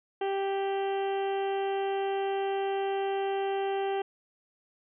harmonic tone, 392 Hz, G4, in tune, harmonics 1 / 2 / 3 / 4 / 5 / 6 / 7 / 8, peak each -29 / -32 / -47 / -45 / -47 / -52 / -47 / -47 dBFS, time 0.21-4.02 s, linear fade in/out 5 ms, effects none

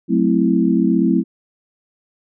sine chord, F# half-diminished seventh, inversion none, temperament equal, 185 / 220 / 261.6 / 329.6 Hz, F#3 / A3 / C4 / E4, 0 / 0 / 0 / 0 cents, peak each -18 dBFS, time 0.08-1.24 s, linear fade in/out 50 ms, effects none

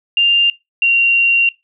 sine tone pair in turn, 2794 / 2759 Hz, F7 / F7, 0 / -22 cents, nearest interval unison, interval 22 cents, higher first, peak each -9 / -9 dBFS, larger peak neither, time 0.17-0.5 / 0.82-1.49 s, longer second, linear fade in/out 2 ms, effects noise-tail reverb RT60 0.2 s tail -21 dB re dry

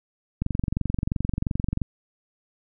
click train, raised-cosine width 5 ms, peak -12 dBFS, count 33, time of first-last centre 0.42-1.817 s, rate 22.9 Hz, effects none

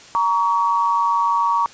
sine tone pair together, 936.8 / 1130 Hz, A#5 / C#6, +8 / +33 cents, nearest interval minor third, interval 325 cents, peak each -18 dBFS, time 0.15-1.66 s, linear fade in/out 0 ms, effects white hiss -43 dBFS RMS until 1.73 s + resampled to 16000 Hz

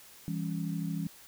sine chord, C# diminished, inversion first, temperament just, 166.31 / 199.57 / 277.2 Hz, E3 / G3 / C#4, +16 / +31 / 0 cents, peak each -33 / -37 / -39 dBFS, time 0.28-1.07 s, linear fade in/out 0 ms, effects white hiss -54 dBFS RMS until 1.27 s

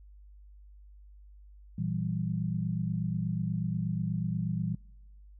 sine chord, E diminished, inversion second, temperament equal with one note detuned, 116.54 / 164.81 / 193.08 Hz, Bb2 / E3 / G3, 0 / 0 / -26 cents, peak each -34 / -32 / -35 dBFS, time 1.78-4.75 s, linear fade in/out 5 ms, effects noise-tail reverb RT60 0.9 s tail -24 dB re dry + added 50 Hz sine -50 dBFS peak until 5.39 s

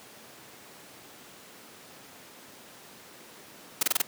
white noise bursts, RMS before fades -23 dBFS, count 5, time 3.81-4.018 s, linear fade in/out 5 ms, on 20 ms, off 27 ms, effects pink hiss -49 dBFS RMS until 4.07 s + high-pass 200 Hz 12 dB/octave

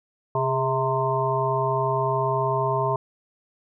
harmonic tone with a mistuned harmonic, 130.81 Hz, C3, in tune, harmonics 1 / 3 / 5 / 7 / 8, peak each -27 / -27 / -27 / -27 / -27 dBFS, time 0.35-2.96 s, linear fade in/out 2 ms, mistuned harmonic 3, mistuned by +64 cents, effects none

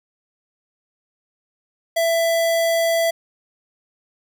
square tone, 665 Hz, E5, 15 cents sharp, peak -17 dBFS, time 1.96-3.11 s, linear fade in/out 10 ms, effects none

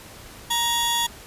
sawtooth tone pair together, 938 / 3387 Hz, A#5 / G#7, +11 / +33 cents, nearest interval octave + minor seventh, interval 2222 cents, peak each -20 dBFS, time 0.5-1.07 s, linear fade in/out 10 ms, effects pink hiss -43 dBFS RMS until 1.26 s + resampled to 32000 Hz

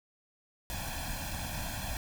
pink noise with comb filter, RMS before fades -37 dBFS, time 0.7-1.97 s, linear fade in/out 0 ms, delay 1.2 ms, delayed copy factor +1, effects none

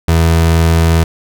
30% pulse tone, 82.41 Hz, E2, in tune, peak -5 dBFS, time 0.08-1.04 s, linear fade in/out 5 ms, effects none

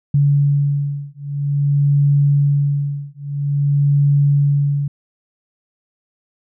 sine beating tone pair, 142.4 / 142.9 Hz, C#3 / D3, +47 / -47 cents, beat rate 0.5 Hz, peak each -16 dBFS, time 0.14-4.88 s, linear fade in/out 5 ms, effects none

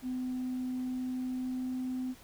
sine tone with pitch glide, 253.9 to 255.4 Hz, B3 to C4, +48 to -42 cents, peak -31 dBFS, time 0.02-2.15 s, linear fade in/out 50 ms, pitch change +10 cents, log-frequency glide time 0.7-1.8 s, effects tanh soft clip ceiling -29 dBFS + pink hiss -56 dBFS RMS until 2.23 s

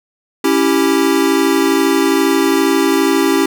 square chord, C# diminished, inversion none, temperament equal, 277.2 / 329.6 / 392 Hz, C#4 / E4 / G4, 0 / 0 / 0 cents, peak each -16 dBFS, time 0.44-3.46 s, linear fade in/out 5 ms, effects none

